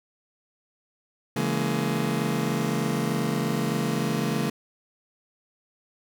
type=chord; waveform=30% pulse; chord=A# half-diminished seventh; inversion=first; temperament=just; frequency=139.85 / 167.82 / 209.8 / 233.1 Hz; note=C#3 / E3 / G#3 / A#3; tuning=+16 / +31 / +18 / 0 cents; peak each=-27 dBFS; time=1.36-4.5 s; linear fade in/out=5 ms; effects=none